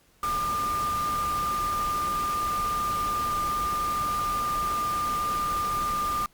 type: tone in noise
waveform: sine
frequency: 1202 Hz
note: D6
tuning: 40 cents sharp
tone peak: -25 dBFS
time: 0.23-6.26 s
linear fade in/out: 2 ms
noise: pink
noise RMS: -36 dBFS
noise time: 0.23-6.26 s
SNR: +8 dB
effects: pink hiss -62 dBFS RMS until 6.33 s + Opus 48 kbps